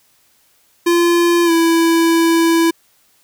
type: tone with pitch glide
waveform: square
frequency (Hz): 344.1 to 331.6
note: F4 to E4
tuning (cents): -26 to +10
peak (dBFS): -11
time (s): 0.86-2.71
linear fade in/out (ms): 10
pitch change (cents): -64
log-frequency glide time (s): 1.45-1.51
effects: white hiss -56 dBFS RMS until 3.23 s

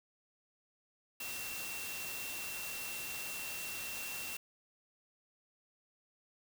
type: tone in noise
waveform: sine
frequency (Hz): 2717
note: F7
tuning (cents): -48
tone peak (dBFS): -44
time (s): 1.2-4.37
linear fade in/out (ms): 5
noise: white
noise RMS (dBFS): -43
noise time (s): 1.2-4.37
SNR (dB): -4
effects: none

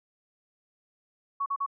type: tone bursts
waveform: sine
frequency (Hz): 1115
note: C#6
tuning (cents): +10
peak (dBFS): -26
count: 3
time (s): 1.4-1.663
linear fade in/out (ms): 10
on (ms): 61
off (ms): 40
effects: none

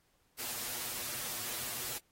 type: noise with comb filter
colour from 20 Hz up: white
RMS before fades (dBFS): -39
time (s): 0.38-1.99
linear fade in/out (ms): 20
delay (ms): 8.3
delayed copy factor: +0.7
effects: pink hiss -73 dBFS RMS until 2.11 s + AAC 48 kbps

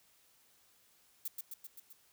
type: noise with echo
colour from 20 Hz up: violet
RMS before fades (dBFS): -38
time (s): 1.25-1.28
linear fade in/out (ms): 5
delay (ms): 130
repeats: 5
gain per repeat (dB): -3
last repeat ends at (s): 1.93
effects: white hiss -68 dBFS RMS until 2.12 s

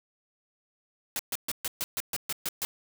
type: noise bursts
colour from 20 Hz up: white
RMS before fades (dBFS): -31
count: 10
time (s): 1.16-2.65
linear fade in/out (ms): 0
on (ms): 32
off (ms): 130
effects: none

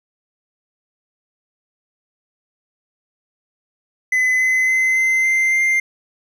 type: tone with pitch steps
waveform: triangle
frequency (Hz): 2021 / 2036 / 2052 / 2067 / 2083 / 2098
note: B6 / C7 / C7 / C7 / C7 / C7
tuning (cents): +39 / -48 / -34 / -22 / -8 / +4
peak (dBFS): -12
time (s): 4.12-5.8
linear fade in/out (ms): 5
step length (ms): 280
effects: none

